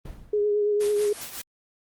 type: noise with exponential decay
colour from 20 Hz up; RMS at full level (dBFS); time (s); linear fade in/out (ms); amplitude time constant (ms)
brown; -35; 0.05-0.65; 5; 130
type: tone with vibrato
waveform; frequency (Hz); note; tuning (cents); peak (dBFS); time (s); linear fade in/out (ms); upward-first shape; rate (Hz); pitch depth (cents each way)
sine; 415.3; G#4; 0; -20; 0.33-1.13; 5; triangle; 9; 28
type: noise with tremolo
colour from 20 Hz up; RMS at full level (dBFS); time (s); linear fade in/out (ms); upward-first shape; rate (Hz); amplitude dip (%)
white; -34; 0.8-1.42; 10; triangle; 5.4; 65
effects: Opus 24 kbps